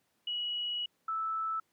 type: tone pair in turn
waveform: sine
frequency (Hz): 2919 / 1314.2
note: F#7 / E6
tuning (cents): -24 / -6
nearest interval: octave + major second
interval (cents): 1382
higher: first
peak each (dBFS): -32 / -31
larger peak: second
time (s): 0.27-0.86 / 1.08-1.6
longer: first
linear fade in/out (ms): 5
effects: pink hiss -75 dBFS RMS until 1.72 s + high-pass 150 Hz 12 dB/octave